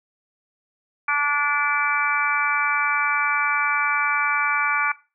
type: harmonic tone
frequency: 290 Hz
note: D4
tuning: 22 cents flat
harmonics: 3 / 4 / 5 / 6 / 7 / 8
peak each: -29 / -24 / -24 / -31 / -34 / -23 dBFS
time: 1.08-4.92 s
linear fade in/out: 5 ms
effects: noise-tail reverb RT60 0.3 s tail -19 dB re dry